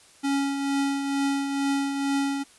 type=tone with tremolo; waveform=square; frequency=277.8 Hz; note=C#4; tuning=4 cents sharp; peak=-22 dBFS; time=0.23-2.44 s; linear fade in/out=20 ms; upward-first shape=triangle; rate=2.2 Hz; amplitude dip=50%; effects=white hiss -54 dBFS RMS until 2.58 s + resampled to 24000 Hz